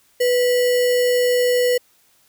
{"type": "tone with sample-and-hold", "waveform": "sine", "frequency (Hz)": 493.9, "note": "B4", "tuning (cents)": 0, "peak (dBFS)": -14, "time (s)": [0.2, 1.78], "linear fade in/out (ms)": 10, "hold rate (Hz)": 2450, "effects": ["white hiss -58 dBFS RMS until 2.28 s"]}